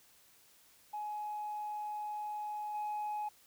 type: tone with level steps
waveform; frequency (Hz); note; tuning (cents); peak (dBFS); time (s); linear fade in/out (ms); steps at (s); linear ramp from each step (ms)
sine; 841; G#5; +22; -36 / -33; 0.93-3.29; 10; 2.74; 10
effects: tanh soft clip ceiling -33 dBFS + white hiss -64 dBFS RMS until 3.46 s